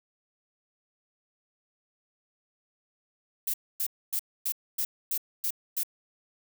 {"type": "noise bursts", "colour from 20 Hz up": "violet", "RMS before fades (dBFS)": -29, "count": 8, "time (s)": [3.47, 5.834], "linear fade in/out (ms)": 5, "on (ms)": 68, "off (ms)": 260, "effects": []}